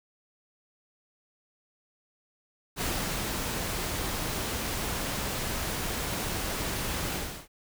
pink noise with ADSR envelope, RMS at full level -30 dBFS, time 2.76-7.48 s, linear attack 50 ms, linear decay 400 ms, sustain -2 dB, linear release 340 ms, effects none

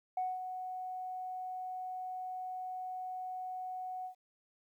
sine tone with ADSR envelope, 740 Hz, F#5, in tune, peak -30 dBFS, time 0.17-4.15 s, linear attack 4 ms, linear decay 210 ms, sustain -8 dB, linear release 100 ms, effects tanh soft clip ceiling -27 dBFS + 12-bit

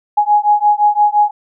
sine beating tone pair, 830.6 / 836.4 Hz, G#5 / G#5, 0 / +12 cents, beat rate 5.8 Hz, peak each -12 dBFS, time 0.17-1.31 s, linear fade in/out 10 ms, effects none

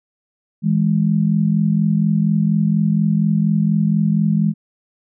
sine tone pair together, 162.4 / 206.6 Hz, E3 / G#3, -26 / -9 cents, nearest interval major third, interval 417 cents, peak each -16 dBFS, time 0.62-4.54 s, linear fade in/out 50 ms, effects none

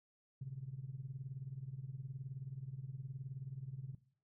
sine tone with tremolo, 133 Hz, C3, 29 cents sharp, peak -38 dBFS, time 0.41-3.95 s, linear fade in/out 5 ms, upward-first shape triangle, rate 19 Hz, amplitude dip 90%, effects noise-tail reverb RT60 0.5 s tail -18 dB re dry + tanh soft clip ceiling -35 dBFS

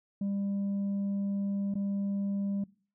sine tone with dropouts, 199.1 Hz, G3, 27 cents sharp, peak -26 dBFS, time 0.21-2.64 s, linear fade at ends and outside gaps 5 ms, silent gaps 1.741-1.753 s, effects noise-tail reverb RT60 0.4 s tail -23 dB re dry + tanh soft clip ceiling -28 dBFS

